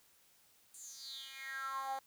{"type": "tone with high-pass filter sweep", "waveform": "10% pulse", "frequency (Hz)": 269.2, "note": "C4", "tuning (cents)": 49, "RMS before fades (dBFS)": -44, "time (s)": [0.74, 1.99], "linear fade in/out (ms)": 2, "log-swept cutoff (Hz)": [8400, 690], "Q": 7.3, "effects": ["white hiss -68 dBFS RMS until 2.06 s"]}